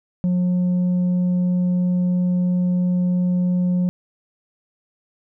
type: tone with tanh clipping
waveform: sine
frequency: 179.7 Hz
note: F3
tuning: 50 cents sharp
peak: -17 dBFS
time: 0.24-3.89 s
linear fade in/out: 0 ms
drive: 3 dB
effects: none